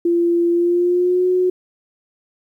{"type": "tone with pitch glide", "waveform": "sine", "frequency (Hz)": [342.9, 365.4], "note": ["F4", "F#4"], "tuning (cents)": [-32, -22], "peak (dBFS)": -13, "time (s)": [0.05, 1.5], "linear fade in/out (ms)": 5, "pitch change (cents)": 110, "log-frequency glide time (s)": [0.51, 1.27], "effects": ["9-bit"]}